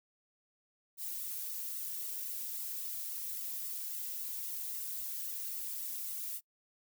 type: noise with flanger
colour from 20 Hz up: violet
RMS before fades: -40 dBFS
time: 0.97-6.41 s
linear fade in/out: 50 ms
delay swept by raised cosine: 1.2 to 2.4 ms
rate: 3.7 Hz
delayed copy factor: -0.9
effects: noise-tail reverb RT60 0.1 s tail -25 dB re dry